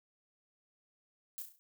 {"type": "noise with echo", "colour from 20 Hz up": "violet", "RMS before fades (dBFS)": -42, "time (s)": [1.38, 1.42], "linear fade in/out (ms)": 0, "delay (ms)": 34, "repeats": 5, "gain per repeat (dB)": -6, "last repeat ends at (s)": 1.59, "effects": []}